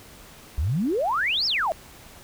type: exponential two-way sweep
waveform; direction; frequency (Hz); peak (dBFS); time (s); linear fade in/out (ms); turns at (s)
sine; up then down; 64.1 to 5588 to 599; -21; 0.58-1.72; 0; 1.46
effects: pink hiss -47 dBFS RMS until 2.23 s